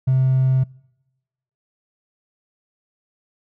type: tone with hard clipping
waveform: triangle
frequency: 130.81 Hz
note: C3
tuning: in tune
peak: -14 dBFS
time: 0.07-0.64 s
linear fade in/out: 10 ms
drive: 4 dB
effects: noise-tail reverb RT60 1.0 s tail -26 dB re dry